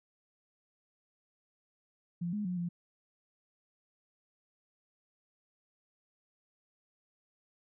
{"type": "tone with pitch steps", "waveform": "sine", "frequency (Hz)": [172.9, 208.6, 180.1, 173.3], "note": ["F3", "G#3", "F#3", "F3"], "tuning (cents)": [-17, 8, -46, -13], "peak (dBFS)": -32, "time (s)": [2.21, 2.69], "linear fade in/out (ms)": 10, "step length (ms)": 120, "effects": []}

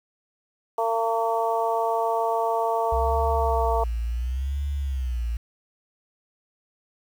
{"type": "harmonic tone", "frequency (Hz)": 227.2, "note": "A#3", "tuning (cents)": -44, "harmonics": [2, 3, 4, 5], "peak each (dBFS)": [-27, -25, -26, -31], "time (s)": [0.78, 3.84], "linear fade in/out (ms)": 5}
{"type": "tone with vibrato", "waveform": "sine", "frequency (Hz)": 63.8, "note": "C2", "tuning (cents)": -43, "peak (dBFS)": -24, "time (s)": [2.92, 5.37], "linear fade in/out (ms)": 5, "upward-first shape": "sine", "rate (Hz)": 0.71, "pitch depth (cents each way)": 190}
{"effects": ["8-bit"]}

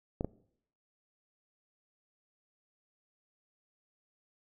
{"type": "clicks", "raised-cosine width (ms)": 2, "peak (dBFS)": -19, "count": 2, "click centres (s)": [0.209, 0.246], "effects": ["noise-tail reverb RT60 0.7 s tail -22 dB re dry"]}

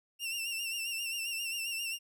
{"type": "tone with vibrato", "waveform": "sawtooth", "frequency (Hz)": 2740, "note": "F7", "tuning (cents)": -34, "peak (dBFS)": -31, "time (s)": [0.19, 1.99], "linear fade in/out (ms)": 50, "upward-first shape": "sine", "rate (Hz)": 7.5, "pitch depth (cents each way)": 59, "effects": []}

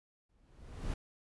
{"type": "noise with exponential growth", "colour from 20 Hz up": "brown", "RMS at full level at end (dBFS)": -34, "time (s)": [0.29, 0.94], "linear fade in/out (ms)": 5, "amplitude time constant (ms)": 140, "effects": ["resampled to 24000 Hz"]}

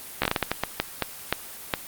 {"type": "slowing click train", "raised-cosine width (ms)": 0.3, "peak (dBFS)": -5, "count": 13, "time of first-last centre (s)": [0.22, 1.738], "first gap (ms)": 14, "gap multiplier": 1.36, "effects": ["white hiss -40 dBFS RMS until 1.87 s", "Opus 24 kbps"]}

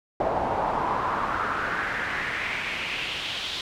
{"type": "noise with band-pass filter sweep", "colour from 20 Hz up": "brown", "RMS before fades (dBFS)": -28, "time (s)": [0.2, 3.61], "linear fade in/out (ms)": 2, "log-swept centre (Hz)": [710, 3700], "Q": 3.3, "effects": []}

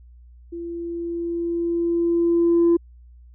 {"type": "tone with level ramp", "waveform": "sine", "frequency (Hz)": 340, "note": "F4", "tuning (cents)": -46, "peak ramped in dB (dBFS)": [-29, -11], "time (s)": [0.52, 2.77], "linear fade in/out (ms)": 10, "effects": ["tanh soft clip ceiling -11 dBFS", "added 60 Hz sine -44 dBFS peak until 3.34 s"]}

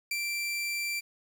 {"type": "tone with ADSR envelope", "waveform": "sawtooth", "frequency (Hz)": 2350, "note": "D7", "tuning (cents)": 1, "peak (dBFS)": -25, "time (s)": [0.11, 1.01], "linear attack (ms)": 4, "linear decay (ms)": 48, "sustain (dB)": -2, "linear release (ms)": 23, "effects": ["9-bit"]}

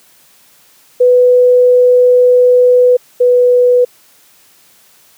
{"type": "tone pair in turn", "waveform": "sine", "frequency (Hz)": [496.4, 493.5], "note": ["B4", "B4"], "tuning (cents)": [9, -1], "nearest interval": "unison", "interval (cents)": 10, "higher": "first", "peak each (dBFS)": [-4, -5], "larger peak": "first", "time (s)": [[1, 2.97], [3.2, 3.85]], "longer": "first", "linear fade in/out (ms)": 10, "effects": ["white hiss -47 dBFS RMS until 5.17 s", "high-pass 100 Hz 12 dB/octave"]}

